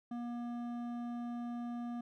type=tone with hard clipping; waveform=sine; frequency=239 Hz; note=A#3; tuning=43 cents sharp; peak=-40 dBFS; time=0.11-2.01 s; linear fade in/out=5 ms; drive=10 dB; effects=none